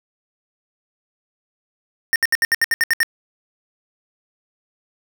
square tone bursts, 1829 Hz, A#6, 33 cents flat, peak -14 dBFS, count 10, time 2.13-3.031 s, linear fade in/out 0 ms, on 28 ms, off 69 ms, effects none

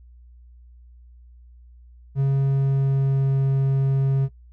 triangle tone with pitch glide, 136.9 to 135.72 Hz, C#3 to C#3, -21 to -36 cents, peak -15 dBFS, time 2.15-4.29 s, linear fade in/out 50 ms, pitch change -15 cents, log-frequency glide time 2.35-3.38 s, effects noise-tail reverb RT60 0.1 s tail -17 dB re dry + added 60 Hz sine -45 dBFS peak until 4.52 s

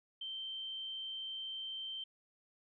sine tone, 3122 Hz, G7, 8 cents flat, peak -40 dBFS, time 0.21-2.04 s, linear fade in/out 5 ms, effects none

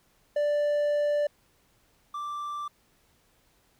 triangle tone pair in turn, 587.3 / 1174.6 Hz, D5 / D6, 0 / 0 cents, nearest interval octave, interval 1200 cents, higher second, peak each -21 / -30 dBFS, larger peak first, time 0.36-1.27 / 2.14-2.68 s, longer first, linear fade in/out 5 ms, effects pink hiss -66 dBFS RMS until 3.79 s

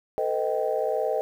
sine tone cluster, 444.9 / 507 / 624 / 779 Hz, A4 / B4 / D#5 / G5, +19 / +45 / +5 / -11 cents, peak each -28 / -28 / -27 / -31 dBFS, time 0.18-1.21 s, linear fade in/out 0 ms, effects tanh soft clip ceiling -13 dBFS + 9-bit

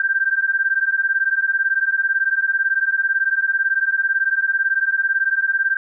sine beating tone pair, 1568 / 1586 Hz, G6 / G6, 0 / +20 cents, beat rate 18 Hz, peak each -19 dBFS, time 0-5.77 s, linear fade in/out 2 ms, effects none

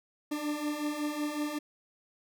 40% pulse beating tone pair, 293.7 / 299.1 Hz, D4 / D4, 0 / +32 cents, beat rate 5.4 Hz, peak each -36 / -32 dBFS, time 0.31-1.59 s, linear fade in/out 10 ms, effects none

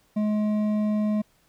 triangle tone with hard clipping, 211.6 Hz, G#3, 33 cents sharp, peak -23 dBFS, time 0.16-1.22 s, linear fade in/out 10 ms, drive 11 dB, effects pink hiss -64 dBFS RMS until 1.48 s

